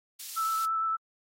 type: high-pass noise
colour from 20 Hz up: pink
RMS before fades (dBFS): -41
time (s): 0.19-0.66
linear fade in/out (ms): 10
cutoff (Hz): 4800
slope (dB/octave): 12
type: tone with vibrato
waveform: sine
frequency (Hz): 1318.5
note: E6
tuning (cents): 0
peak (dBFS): -26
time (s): 0.36-0.97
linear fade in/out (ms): 20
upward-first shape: sine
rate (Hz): 8.8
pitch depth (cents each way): 13
effects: AAC 48 kbps